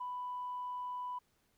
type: tone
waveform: sine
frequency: 992 Hz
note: B5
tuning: 7 cents sharp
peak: -37 dBFS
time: 0-1.19 s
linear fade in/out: 10 ms
effects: tanh soft clip ceiling -33 dBFS + pink hiss -75 dBFS RMS until 1.57 s